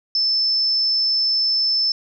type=tone; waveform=sine; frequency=5274 Hz; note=E8; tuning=in tune; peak=-16 dBFS; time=0.15-1.92 s; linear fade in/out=2 ms; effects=none